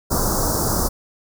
pink band-stop noise, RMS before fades -20 dBFS, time 0.1-0.89 s, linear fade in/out 20 ms, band 1400 to 4900 Hz, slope 48 dB/octave, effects none

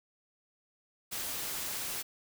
white noise, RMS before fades -37 dBFS, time 1.11-2.03 s, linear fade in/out 20 ms, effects none

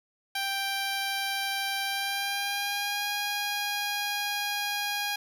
10% pulse tone with pitch glide, 786 to 818.9 Hz, G5 to G#5, +4 to -25 cents, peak -20 dBFS, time 0.35-5.16 s, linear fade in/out 5 ms, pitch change +71 cents, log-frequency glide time 1.87-3.07 s, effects none

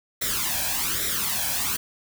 white noise with flanger, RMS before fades -26 dBFS, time 0.21-1.77 s, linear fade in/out 10 ms, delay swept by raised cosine 0.53 to 1.25 ms, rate 1.2 Hz, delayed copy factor +0.7, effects none

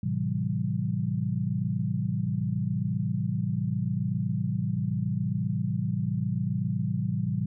sine chord, A minor seventh, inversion none, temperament equal with one note detuned, 110 / 130.81 / 164.81 / 192.41 Hz, A2 / C3 / E3 / G3, 0 / 0 / 0 / -32 cents, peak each -31 dBFS, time 0.03-7.46 s, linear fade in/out 5 ms, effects none

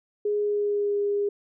sine tone with pitch glide, 415.3 to 407.2 Hz, G#4 to G#4, 0 to -34 cents, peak -22 dBFS, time 0.25-1.29 s, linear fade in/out 5 ms, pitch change -34 cents, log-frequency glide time 0.38-0.99 s, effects none

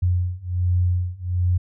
sine beating tone pair, 88.8 / 90.1 Hz, F2 / F#2, +29 / -45 cents, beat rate 1.3 Hz, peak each -22 / -21 dBFS, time 0.02-1.58 s, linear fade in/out 10 ms, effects none

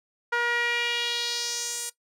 sawtooth tone with band-pass filter sweep, 476.2 Hz, A#4, 37 cents sharp, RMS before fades -28 dBFS, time 0.32-1.9 s, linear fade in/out 10 ms, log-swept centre 1400 to 8900 Hz, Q 2.3, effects noise-tail reverb RT60 0.1 s tail -17 dB re dry

